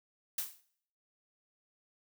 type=noise with exponential decay; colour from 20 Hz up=blue; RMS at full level=-31 dBFS; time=0.38-0.61 s; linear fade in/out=5 ms; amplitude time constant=49 ms; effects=noise-tail reverb RT60 0.6 s tail -18 dB re dry